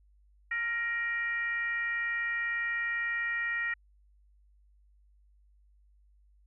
sine tone with frequency modulation, 1878 Hz, A#6, 12 cents sharp, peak -29 dBFS, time 0.51-3.74 s, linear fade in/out 5 ms, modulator 491 Hz, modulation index 0.62, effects added 50 Hz sine -60 dBFS peak until 6.46 s

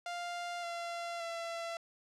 sawtooth tone with pitch steps, 698.5 / 685.7 / 673.1 Hz, F5 / F5 / E5, 0 / -32 / +36 cents, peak -34 dBFS, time 0.06-1.77 s, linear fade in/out 2 ms, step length 570 ms, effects low-pass 7000 Hz 12 dB/octave

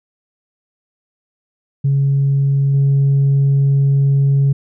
sine tone with level steps, 138.59 Hz, C#3, in tune, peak -10 / -8 dBFS, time 1.84-4.53 s, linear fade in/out 10 ms, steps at 2.74 s, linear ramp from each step 2 ms, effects tanh soft clip ceiling -8 dBFS

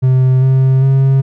triangle tone with pitch steps, 129.5 / 132.14 / 134.84 Hz, C3 / C3 / C#3, -17 / +17 / -48 cents, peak -5 dBFS, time 0.02-1.22 s, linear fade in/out 20 ms, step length 400 ms, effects none

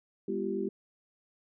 sine tone cluster, 203.1 / 245.9 / 338.6 / 387 Hz, G#3 / B3 / E4 / G4, -38 / -7 / +46 / -22 cents, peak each -36 / -39 / -36 / -33 dBFS, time 0.28-0.69 s, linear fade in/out 5 ms, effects none

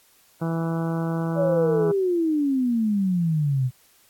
harmonic tone, 164.81 Hz, E3, in tune, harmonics 1 / 2 / 3 / 4 / 5 / 6 / 7 / 8 / 9, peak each -24 / -30 / -34 / -36 / -38 / -40 / -41 / -42 / -43 dBFS, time 0.41-1.92 s, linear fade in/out 10 ms
sine exponential sweep, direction down, 588 to 123.47 Hz, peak -19 dBFS, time 1.35-3.71 s, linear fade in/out 50 ms
effects white hiss -58 dBFS RMS until 4.09 s + AAC 64 kbps

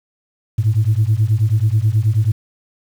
sine beating tone pair, 103.83 / 113.13 Hz, G#2 / A2, 0 / +49 cents, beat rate 9.3 Hz, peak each -14 dBFS, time 0.58-2.32 s, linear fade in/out 10 ms, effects tanh soft clip ceiling -7 dBFS + 7-bit

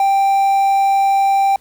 triangle tone with quantisation, 786 Hz, G5, 4 cents sharp, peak -9 dBFS, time 0-1.56 s, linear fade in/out 2 ms, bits 6, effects pink hiss -53 dBFS RMS until 1.6 s

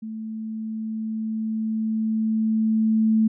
sine tone with level ramp, 220 Hz, A3, in tune, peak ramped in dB -30 to -15 dBFS, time 0.02-3.28 s, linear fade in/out 10 ms, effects none

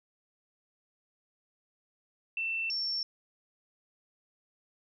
sine tone pair in turn, 2679 / 5438 Hz, E7 / F8, +27 / -47 cents, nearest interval octave, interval 1226 cents, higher second, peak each -30 / -30 dBFS, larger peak neither, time 2.37-2.7 / 2.7-3.03 s, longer neither, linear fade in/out 2 ms, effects none

